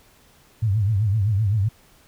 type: tone with vibrato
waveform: sine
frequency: 103.83 Hz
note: G#2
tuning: in tune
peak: -17 dBFS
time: 0.62-1.69 s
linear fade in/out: 10 ms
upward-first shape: triangle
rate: 7.8 Hz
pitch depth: 190 cents each way
effects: pink hiss -55 dBFS RMS until 2.07 s